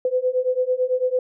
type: beating tone pair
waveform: sine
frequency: 502 / 511 Hz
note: B4 / C5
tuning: +28 / -41 cents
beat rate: 9 Hz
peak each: -22 / -21 dBFS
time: 0.05-1.19 s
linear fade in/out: 2 ms
effects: none